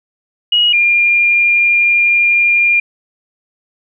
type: tone pair in turn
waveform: sine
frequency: 2897 / 2404 Hz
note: F#7 / D7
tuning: -37 / +40 cents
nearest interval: minor third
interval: 323 cents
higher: first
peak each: -8 dBFS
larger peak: neither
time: 0.52-0.73 / 0.73-2.8 s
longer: second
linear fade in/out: 5 ms
effects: none